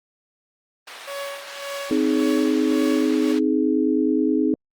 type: band-pass noise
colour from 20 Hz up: white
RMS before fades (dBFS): -38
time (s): 0.87-3.39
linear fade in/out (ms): 5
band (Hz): 630 to 3600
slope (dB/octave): 12
type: tone with tremolo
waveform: sawtooth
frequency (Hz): 561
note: C#5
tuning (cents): +21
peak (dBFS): -24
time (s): 1.07-3.33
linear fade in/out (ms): 10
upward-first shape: sine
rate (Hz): 1.8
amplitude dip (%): 80
type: chord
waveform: sine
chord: Ab major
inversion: first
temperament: equal with one note detuned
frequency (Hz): 261.6 / 311.1 / 420.6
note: C4 / Eb4 / Ab4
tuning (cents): 0 / 0 / +22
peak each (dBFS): -21 / -20 / -24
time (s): 1.91-4.54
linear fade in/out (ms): 2
effects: Opus 32 kbps